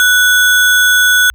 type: tone with sample-and-hold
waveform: sine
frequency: 1480 Hz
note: F#6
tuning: in tune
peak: -6 dBFS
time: 0-1.3 s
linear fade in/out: 0 ms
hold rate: 4900 Hz
effects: added 60 Hz sine -36 dBFS peak until 1.34 s